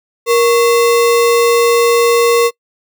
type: tone with sample-and-hold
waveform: sine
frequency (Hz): 470.1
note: A#4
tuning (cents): +15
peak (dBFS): -7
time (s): 0.26-2.51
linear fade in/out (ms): 50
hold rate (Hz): 1575
effects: noise-tail reverb RT60 0.1 s tail -25 dB re dry